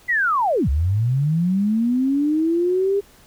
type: linear two-way sweep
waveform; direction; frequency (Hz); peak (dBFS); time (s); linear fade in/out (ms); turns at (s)
sine; down then up; 2020 to 64.5 to 406.2; -16; 0.08-3.01; 20; 0.69
effects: pink hiss -51 dBFS RMS until 3.26 s

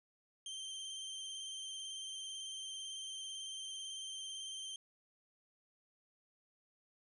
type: tone with vibrato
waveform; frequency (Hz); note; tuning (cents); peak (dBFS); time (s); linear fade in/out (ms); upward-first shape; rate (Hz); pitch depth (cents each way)
sawtooth; 3136; G7; 0; -40; 0.46-4.76; 2; sine; 18; 26
effects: resampled to 24000 Hz

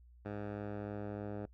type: tone with low-pass filter sweep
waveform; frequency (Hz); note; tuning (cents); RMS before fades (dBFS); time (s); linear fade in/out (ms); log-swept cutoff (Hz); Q
10% pulse; 103.3; G#2; -9; -42; 0.25-1.46; 5; 1500 to 920; 0.81
effects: noise-tail reverb RT60 0.1 s tail -23 dB re dry + added 60 Hz sine -57 dBFS peak until 1.53 s

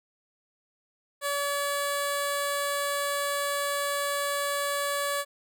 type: tone with notch filter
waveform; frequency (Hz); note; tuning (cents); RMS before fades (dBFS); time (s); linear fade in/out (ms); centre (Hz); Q
10% pulse; 570; C#5; +48; -29; 1.21-5.25; 50; 2600; 1.5
effects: none

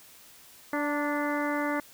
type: harmonic tone with a mistuned harmonic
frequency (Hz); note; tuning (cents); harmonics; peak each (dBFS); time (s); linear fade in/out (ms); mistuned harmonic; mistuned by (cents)
291.8; D4; -11; 1 / 2 / 3 / 4 / 5 / 6 / 7; -30 / -33 / -35 / -36 / -37 / -38 / -38; 0.73-1.8; 2; 3; +28
effects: white hiss -53 dBFS RMS until 1.93 s

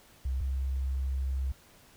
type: tone pair in turn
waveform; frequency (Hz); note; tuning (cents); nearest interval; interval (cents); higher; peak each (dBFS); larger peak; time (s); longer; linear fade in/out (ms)
sine; 65.41 / 66.44; C2 / C2; 0 / +27; unison; 27; second; -28; neither; 0.25-0.41 / 0.41-1.52; second; 5
effects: pink hiss -58 dBFS RMS until 1.96 s

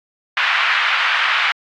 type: band-pass noise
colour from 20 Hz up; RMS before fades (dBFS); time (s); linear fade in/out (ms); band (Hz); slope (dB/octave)
pink; -17; 0.37-1.52; 2; 1200 to 3000; 24
effects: AAC 64 kbps

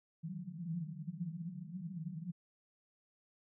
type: band-pass noise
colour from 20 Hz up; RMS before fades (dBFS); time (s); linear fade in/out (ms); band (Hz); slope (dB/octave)
white; -43; 0.23-2.32; 20; 160 to 180; 96
effects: none

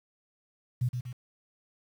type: tone with echo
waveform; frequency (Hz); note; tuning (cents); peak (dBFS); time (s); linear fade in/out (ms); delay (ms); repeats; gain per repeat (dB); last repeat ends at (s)
sine; 123.47; B2; 0; -24; 0.81-0.89; 10; 120; 2; -6; 1.13
effects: 9-bit

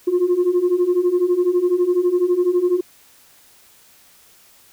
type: beating tone pair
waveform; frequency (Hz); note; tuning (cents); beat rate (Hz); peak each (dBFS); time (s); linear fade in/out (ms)
sine; 349.2 / 361.2; F4 / F#4; 0 / -42; 12; -18 / -15; 0.07-2.81; 10
effects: tanh soft clip ceiling -10 dBFS + white hiss -51 dBFS RMS until 4.72 s

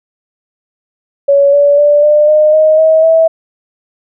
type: tone with pitch steps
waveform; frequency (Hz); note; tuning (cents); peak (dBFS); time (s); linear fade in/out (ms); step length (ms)
sine; 562 / 573.8 / 585.9 / 598.2 / 610.7 / 623.6 / 636.7 / 650.1; C#5 / D5 / D5 / D5 / D#5 / D#5 / D#5 / E5; +24 / -40 / -4 / +32 / -32 / +4 / +40 / -24; -4; 1.28-3.28; 10; 250
effects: none

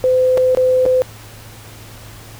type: tone with dropouts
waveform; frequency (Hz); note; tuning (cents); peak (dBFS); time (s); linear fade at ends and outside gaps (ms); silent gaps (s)
sine; 511; C5; -41; -10; 0.04-1.02; 0; 0.374-0.378 / 0.549-0.572 / 0.854-0.862
effects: added 108 Hz sine -38 dBFS peak until 2.39 s + pink hiss -39 dBFS RMS until 2.39 s

